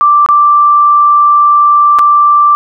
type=tone with dropouts; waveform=sine; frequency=1174.7 Hz; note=D6; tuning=in tune; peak=-3 dBFS; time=0.01-2.55 s; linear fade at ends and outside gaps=0 ms; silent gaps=0.262-0.288 / 1.987-1.992 s; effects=none